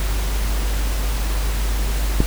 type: click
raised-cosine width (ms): 3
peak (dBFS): -3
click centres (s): 2.204
effects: added 50 Hz sine -18 dBFS peak until 2.26 s + pink hiss -29 dBFS RMS until 2.26 s